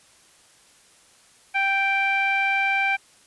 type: tone with low-pass filter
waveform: sawtooth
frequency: 784 Hz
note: G5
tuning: in tune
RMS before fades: -22 dBFS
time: 1.54-2.97 s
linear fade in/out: 20 ms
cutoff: 2200 Hz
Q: 7.5
effects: white hiss -55 dBFS RMS until 3.26 s + resampled to 24000 Hz